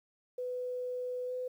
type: tone with pitch glide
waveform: sine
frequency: 498.9 to 504.1 Hz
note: B4 to B4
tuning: +17 to +35 cents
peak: -34 dBFS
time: 0.38-1.48 s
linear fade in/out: 5 ms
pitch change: +18 cents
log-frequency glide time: 1.26-1.33 s
effects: 11-bit